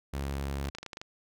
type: tone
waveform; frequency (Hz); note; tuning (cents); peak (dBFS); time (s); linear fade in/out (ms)
sawtooth; 69.3; C#2; 0; -28; 0.13-0.7; 10
type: clicks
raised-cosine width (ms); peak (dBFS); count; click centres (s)
0.2; -23; 9; 0.652 / 0.688 / 0.75 / 0.785 / 0.83 / 0.863 / 0.932 / 0.971 / 1.015
effects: none